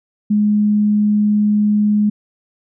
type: tone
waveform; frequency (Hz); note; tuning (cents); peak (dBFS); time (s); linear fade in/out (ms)
sine; 209.1; G#3; +12; -11; 0.3-2.1; 10
effects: none